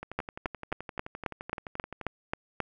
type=two click trains; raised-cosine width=0.5 ms; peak=-23 / -14 dBFS; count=24 / 10; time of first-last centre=0.03-2.013 / 0.19-2.603 s; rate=11.6 / 3.73 Hz; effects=none